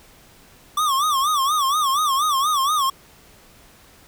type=tone with vibrato; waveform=square; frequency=1151 Hz; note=D6; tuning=35 cents flat; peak=-18 dBFS; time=0.77-2.9 s; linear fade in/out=5 ms; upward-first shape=sine; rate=4.2 Hz; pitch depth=150 cents each way; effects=pink hiss -50 dBFS RMS until 4.07 s